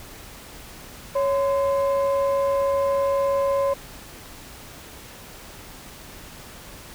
sine tone pair together, 554.4 / 1028.6 Hz, C#5 / C6, 0 / -30 cents, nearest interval major seventh, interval 1070 cents, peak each -18 / -25 dBFS, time 1.15-3.74 s, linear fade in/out 10 ms, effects tanh soft clip ceiling -15 dBFS + pink hiss -42 dBFS RMS until 6.94 s

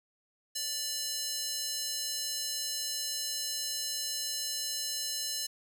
square tone with high-pass filter, 587.3 Hz, D5, in tune, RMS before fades -35 dBFS, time 0.55-5.47 s, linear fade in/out 10 ms, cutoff 4800 Hz, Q 1.5, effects none

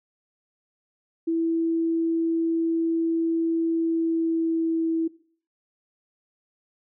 sine tone with pitch glide, 329.6 to 326.6 Hz, E4 to E4, 0 to -16 cents, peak -21 dBFS, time 1.27-5.08 s, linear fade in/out 10 ms, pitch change -16 cents, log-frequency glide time 3.69-4.91 s, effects noise-tail reverb RT60 0.5 s tail -20 dB re dry

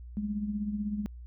sine tone with tremolo, 207.7 Hz, G#3, in tune, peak -27 dBFS, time 0.17-1.06 s, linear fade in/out 0 ms, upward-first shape triangle, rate 16 Hz, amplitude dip 65%, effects added 60 Hz sine -42 dBFS peak until 1.26 s

